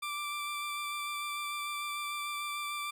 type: tone with vibrato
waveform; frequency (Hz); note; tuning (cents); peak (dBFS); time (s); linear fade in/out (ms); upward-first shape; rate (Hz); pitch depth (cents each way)
20% pulse; 1174.7; D6; 0; -30; 0.02-2.91; 10; square; 6.7; 9
effects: none